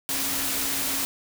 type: tone in noise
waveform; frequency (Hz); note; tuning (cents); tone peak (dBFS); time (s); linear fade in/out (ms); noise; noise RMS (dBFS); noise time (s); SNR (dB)
sine; 273; C#4; -26; -38; 0.09-1.05; 0; white; -27; 0.09-1.05; -14
effects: none